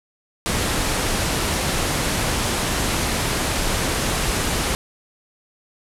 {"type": "low-pass noise", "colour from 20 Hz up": "pink", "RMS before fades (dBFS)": -22, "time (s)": [0.46, 4.75], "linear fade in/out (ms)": 0, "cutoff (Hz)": 12000, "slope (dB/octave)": 48, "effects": []}